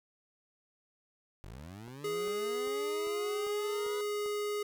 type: linear sweep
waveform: 20% pulse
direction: up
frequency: 44.05 to 496.6 Hz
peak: -40 dBFS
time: 1.44-4.01 s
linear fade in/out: 0 ms
type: click train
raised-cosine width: 1 ms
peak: -37 dBFS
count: 7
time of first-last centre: 1.88-4.261 s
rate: 2.52 Hz
type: tone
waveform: square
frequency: 415.3 Hz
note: G#4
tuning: in tune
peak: -33 dBFS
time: 2.04-4.63 s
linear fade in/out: 5 ms
effects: none